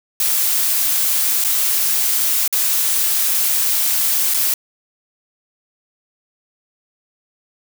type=noise with dropouts; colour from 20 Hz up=blue; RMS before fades=-17 dBFS; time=0.2-4.54 s; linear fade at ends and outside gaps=2 ms; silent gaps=1.441-1.446 / 2.478-2.526 / 4.339-4.343 s; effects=none